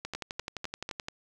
two click trains, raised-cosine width 0.2 ms, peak -18 / -18 dBFS, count 4 / 13, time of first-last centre 0.15-0.891 / 0.05-1.084 s, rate 4.05 / 11.6 Hz, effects none

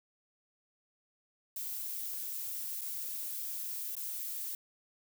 violet noise with dropouts, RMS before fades -39 dBFS, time 1.56-4.55 s, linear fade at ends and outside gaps 2 ms, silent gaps 2.811-2.816 / 3.953-3.966 s, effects none

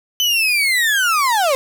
35% pulse linear sweep, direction down, 3045 to 512 Hz, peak -12 dBFS, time 0.2-1.55 s, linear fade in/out 0 ms, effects none

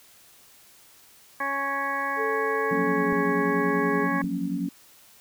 harmonic tone, 277.2 Hz, C#4, in tune, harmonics 1 / 2 / 3 / 4 / 6 / 7 / 8, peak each -39 / -36 / -34 / -29 / -30 / -36 / -39 dBFS, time 1.4-4.22 s, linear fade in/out 5 ms
sine tone with pitch glide, 440.5 to 418.4 Hz, A4 to G#4, +2 to +13 cents, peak -26 dBFS, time 2.16-4.08 s, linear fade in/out 50 ms, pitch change -89 cents, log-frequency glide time 2.76-3.16 s
sine chord, Gb major seventh, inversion third, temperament equal, 174.61 / 185 / 233.1 / 277.2 Hz, F3 / Gb3 / Bb3 / Db4, 0 / 0 / 0 / 0 cents, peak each -33 / -31 / -33 / -29 dBFS, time 2.71-4.69 s, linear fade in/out 5 ms
clicks, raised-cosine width 3 ms, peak -26 dBFS, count 2, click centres 3.127 / 4.242 s
effects white hiss -54 dBFS RMS until 5.2 s

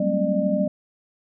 sine tone cluster, 188.6 / 201.6 / 229.5 / 270.2 / 602 Hz, F#3 / G3 / A#3 / C#4 / D5, +33 / +49 / -27 / -44 / +43 cents, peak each -25 / -25 / -28 / -28 / -23 dBFS, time 0-0.68 s, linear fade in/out 5 ms, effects none

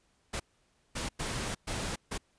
pink noise bursts at uneven times, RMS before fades -35 dBFS, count 5, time 0.33-0.4 / 0.95-1.09 / 1.19-1.55 / 1.67-1.96 / 2.11-2.18 s, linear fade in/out 10 ms, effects pink hiss -71 dBFS RMS until 2.38 s + resampled to 22050 Hz

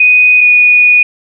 sine tone pair in turn, 2489 / 2465 Hz, D#7 / D#7, 0 / -17 cents, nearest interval unison, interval 17 cents, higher first, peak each -3 dBFS, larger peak neither, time 0-0.41 / 0.41-1.03 s, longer second, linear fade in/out 5 ms, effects none

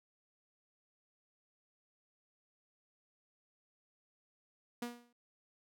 sawtooth tone with exponential decay, 240 Hz, B3, 49 cents flat, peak -32 dBFS, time 4.82-5.13 s, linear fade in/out 5 ms, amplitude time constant 66 ms, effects none

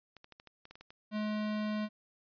clicks, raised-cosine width 0.2 ms, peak -34 dBFS, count 10, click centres 0.167 / 0.244 / 0.323 / 0.399 / 0.473 / 0.654 / 0.71 / 0.755 / 0.81 / 0.905 s
square tone, 212.4 Hz, G#3, 39 cents sharp, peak -33 dBFS, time 1.11-1.89 s, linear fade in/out 50 ms
effects resampled to 11025 Hz

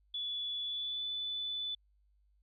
sine tone with pitch glide, 3431 to 3489 Hz, A7 to A7, -44 to -15 cents, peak -35 dBFS, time 0.14-1.75 s, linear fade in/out 5 ms, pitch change +29 cents, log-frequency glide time 0.62-1.04 s, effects added 50 Hz sine -67 dBFS peak until 2.42 s

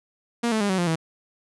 sawtooth tone with pitch steps, 235.9 / 218.8 / 203 / 188.32 / 174.7 / 162.06 Hz, A#3 / A3 / G#3 / F#3 / F3 / E3, +21 / -9 / -39 / +31 / +1 / -29 cents, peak -17 dBFS, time 0.43-0.958 s, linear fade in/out 10 ms, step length 88 ms, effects resampled to 24000 Hz

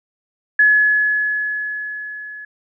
sine tone with level ramp, 1700 Hz, G#6, 40 cents sharp, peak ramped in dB -8 to -31 dBFS, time 0.59-2.45 s, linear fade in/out 5 ms, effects none

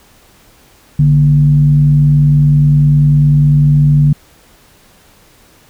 sine tone with frequency modulation, 146.83 Hz, D3, in tune, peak -5 dBFS, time 0.99-4.13 s, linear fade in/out 5 ms, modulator 89.7 Hz, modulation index 0.36, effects pink hiss -46 dBFS RMS until 5.69 s

